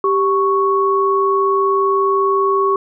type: tone pair together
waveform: sine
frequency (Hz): 392 / 1108.7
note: G4 / C#6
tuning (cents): 0 / 0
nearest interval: octave + tritone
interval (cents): 1800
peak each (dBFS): -15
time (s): 0.04-2.76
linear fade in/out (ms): 2
effects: none